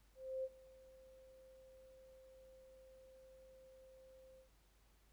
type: tone with ADSR envelope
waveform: sine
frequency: 524 Hz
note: C5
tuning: 2 cents sharp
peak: -38 dBFS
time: 0.15-4.49 s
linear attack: 290 ms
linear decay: 44 ms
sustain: -22 dB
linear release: 100 ms
effects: added 50 Hz sine -70 dBFS peak until 5.12 s + pink hiss -75 dBFS RMS until 5.12 s